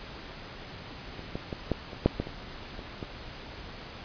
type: clicks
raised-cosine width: 2 ms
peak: -27 / -20 / -20 / -12 / -28 / -6 / -15 / -25 / -27 / -22 dBFS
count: 10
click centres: 1.193 / 1.355 / 1.528 / 1.717 / 1.932 / 2.06 / 2.2 / 2.271 / 2.792 / 3.028 s
effects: pink hiss -43 dBFS RMS until 4.04 s + resampled to 11025 Hz